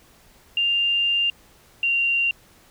sine tone pair in turn, 2795 / 2768 Hz, F7 / F7, +1 / -16 cents, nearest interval unison, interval 17 cents, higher first, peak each -18 dBFS, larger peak neither, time 0.57-1.3 / 1.83-2.31 s, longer first, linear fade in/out 2 ms, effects pink hiss -54 dBFS RMS until 2.7 s

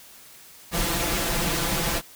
pink noise with comb filter, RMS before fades -25 dBFS, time 0.71-2.02 s, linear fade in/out 50 ms, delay 5.9 ms, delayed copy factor +0.95, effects white hiss -48 dBFS RMS until 2.15 s

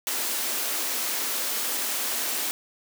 white high-pass noise, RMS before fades -28 dBFS, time 0.07-2.51 s, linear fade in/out 0 ms, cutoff 220 Hz, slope 96 dB/octave, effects none

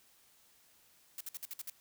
blue noise bursts, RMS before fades -42 dBFS, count 7, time 1.18-1.699 s, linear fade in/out 2 ms, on 27 ms, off 55 ms, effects white hiss -66 dBFS RMS until 1.8 s

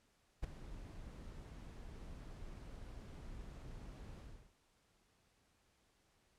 brown noise with ADSR envelope, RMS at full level -38 dBFS, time 0.42-4.53 s, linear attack 20 ms, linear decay 10 ms, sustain -13 dB, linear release 340 ms, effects pink hiss -75 dBFS RMS until 6.38 s + low-pass 10000 Hz 12 dB/octave

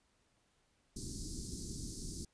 pink band-stop noise, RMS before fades -43 dBFS, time 0.96-2.25 s, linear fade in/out 5 ms, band 370 to 4500 Hz, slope 48 dB/octave, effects pink hiss -75 dBFS RMS until 2.33 s + resampled to 22050 Hz

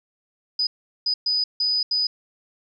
sine tone bursts at uneven times, 4978 Hz, D#8, in tune, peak -19 dBFS, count 5, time 0.59-0.67 / 1.06-1.14 / 1.26-1.44 / 1.6-1.83 / 1.91-2.07 s, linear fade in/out 5 ms, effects none

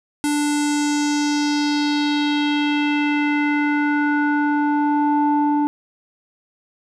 square tone with low-pass filter sweep, 293.7 Hz, D4, in tune, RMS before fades -19 dBFS, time 0.24-5.67 s, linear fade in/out 0 ms, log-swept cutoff 9800 to 740 Hz, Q 2.9, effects none

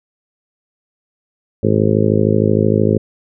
harmonic tone, 53.1 Hz, G#1, 39 cents sharp, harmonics 2 / 3 / 4 / 5 / 6 / 7 / 8 / 9 / 10, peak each -17 / -20 / -17 / -23 / -22 / -19 / -18 / -23 / -23 dBFS, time 1.63-2.98 s, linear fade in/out 5 ms, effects none

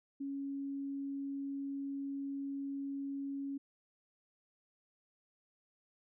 sine tone, 277.2 Hz, C#4, in tune, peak -37 dBFS, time 0.2-3.58 s, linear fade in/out 10 ms, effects none

